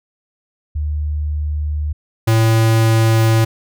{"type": "tone pair in turn", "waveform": ["sine", "square"], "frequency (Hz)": [75, 112.37], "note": ["D2", "A2"], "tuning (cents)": [37, 37], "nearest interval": "perfect fifth", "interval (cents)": 700, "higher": "second", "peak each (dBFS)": [-17, -11], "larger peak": "second", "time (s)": [[0.75, 1.93], [2.27, 3.45]], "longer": "neither", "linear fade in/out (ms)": 10, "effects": []}